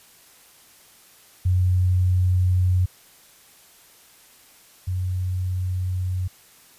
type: tone pair in turn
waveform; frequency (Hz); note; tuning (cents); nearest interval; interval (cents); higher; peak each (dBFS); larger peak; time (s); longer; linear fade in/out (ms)
sine; 91.2 / 91.64; F#2 / F#2; -24 / -16; unison; 8; second; -16 / -22; first; 1.45-2.86 / 4.87-6.28; neither; 10
effects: white hiss -52 dBFS RMS until 6.78 s + resampled to 32000 Hz